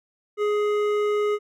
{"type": "tone with hard clipping", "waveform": "sine", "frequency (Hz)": 417.4, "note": "G#4", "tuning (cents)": 9, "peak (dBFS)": -22, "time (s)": [0.37, 1.39], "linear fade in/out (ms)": 50, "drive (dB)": 11, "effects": []}